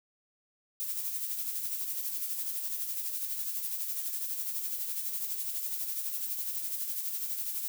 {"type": "noise with tremolo", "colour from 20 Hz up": "violet", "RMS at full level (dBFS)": -33, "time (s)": [0.8, 7.68], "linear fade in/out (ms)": 0, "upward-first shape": "sine", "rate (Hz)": 12, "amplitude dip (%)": 45, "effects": []}